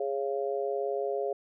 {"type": "harmonic tone", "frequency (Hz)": 138, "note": "C#3", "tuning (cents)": -7, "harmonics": [3, 4, 5], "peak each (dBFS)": [-31, -33, -35], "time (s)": [0, 1.33], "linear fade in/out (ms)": 5, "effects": []}